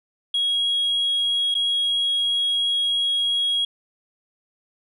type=tone with dropouts; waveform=sine; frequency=3301 Hz; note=G#7; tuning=11 cents flat; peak=-17 dBFS; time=0.34-3.65 s; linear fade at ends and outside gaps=5 ms; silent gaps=1.543-1.55 s; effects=tanh soft clip ceiling -17 dBFS